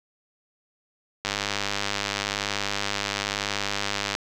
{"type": "click train", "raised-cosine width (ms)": 0.2, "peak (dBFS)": -8, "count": 294, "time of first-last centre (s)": [1.25, 4.151], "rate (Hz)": 101, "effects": []}